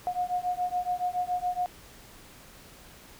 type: beating tone pair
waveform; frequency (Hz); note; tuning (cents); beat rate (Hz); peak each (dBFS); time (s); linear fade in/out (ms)
sine; 717 / 724.1; F5 / F#5; +45 / -38; 7.1; -30; 0.07-1.66; 0
effects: pink hiss -51 dBFS RMS until 3.19 s